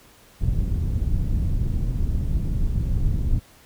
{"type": "low-pass noise", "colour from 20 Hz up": "pink", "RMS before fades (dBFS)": -22, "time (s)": [0.4, 3.4], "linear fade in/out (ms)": 20, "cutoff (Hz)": 120, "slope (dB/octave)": 12, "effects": ["pink hiss -52 dBFS RMS until 3.65 s"]}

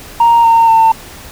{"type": "tone with pitch steps", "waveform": "sine", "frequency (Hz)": [932.3, 915.8, 899.5], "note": ["A#5", "A#5", "A5"], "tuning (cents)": [0, -31, 38], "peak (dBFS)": -3, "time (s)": [0.2, 0.92], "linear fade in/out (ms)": 5, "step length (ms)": 240, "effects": ["tanh soft clip ceiling -2 dBFS", "pink hiss -33 dBFS RMS until 1.31 s"]}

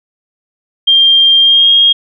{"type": "tone with pitch glide", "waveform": "sine", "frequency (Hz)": [3192, 3252], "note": ["G7", "G#7"], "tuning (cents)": [31, -37], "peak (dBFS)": -4, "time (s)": [0.87, 1.93], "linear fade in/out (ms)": 10, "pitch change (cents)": 32, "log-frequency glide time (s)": [1.4, 1.7], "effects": []}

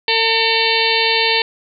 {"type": "harmonic tone with a mistuned harmonic", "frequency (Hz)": 452, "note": "A4", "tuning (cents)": 47, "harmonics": [1, 2, 4, 5, 6, 7, 8, 9, 10], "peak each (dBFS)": [-21, -21, -23, -21, -21, -23, -22, -22, -23], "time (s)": [0.08, 1.42], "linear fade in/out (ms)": 2, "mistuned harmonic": 7, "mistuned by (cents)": -66, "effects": []}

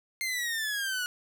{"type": "exponential sweep", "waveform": "sawtooth", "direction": "down", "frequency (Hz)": [2118, 1447], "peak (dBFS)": -26, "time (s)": [0.21, 1.06], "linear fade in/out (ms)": 0, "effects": []}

